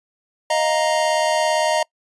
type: chord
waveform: square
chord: Eb suspended second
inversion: none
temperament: just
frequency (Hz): 622.3 / 700 / 933.4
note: Eb5 / F5 / Bb5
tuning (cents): 0 / +4 / +2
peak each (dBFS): -20 / -25 / -22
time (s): 0.5-1.83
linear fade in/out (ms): 5
effects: noise-tail reverb RT60 0.1 s tail -25 dB re dry + resampled to 22050 Hz